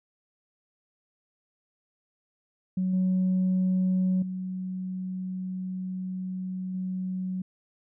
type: tone with level steps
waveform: sine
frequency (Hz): 185.5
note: F#3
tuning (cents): +5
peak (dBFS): -23 / -20 / -30 / -28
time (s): 2.77-7.42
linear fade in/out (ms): 5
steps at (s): 2.93 / 4.22 / 6.74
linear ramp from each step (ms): 5
effects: tanh soft clip ceiling -19 dBFS